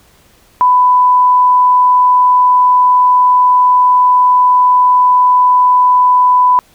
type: tone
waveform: sine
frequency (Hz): 997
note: B5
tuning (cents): +16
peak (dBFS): -5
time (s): 0.61-6.59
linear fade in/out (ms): 0
effects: pink hiss -48 dBFS RMS until 6.74 s